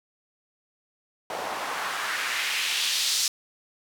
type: noise with band-pass filter sweep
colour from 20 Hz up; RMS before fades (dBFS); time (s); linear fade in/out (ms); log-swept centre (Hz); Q
white; -28; 1.3-3.28; 2; 630 to 5300; 1.6
effects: none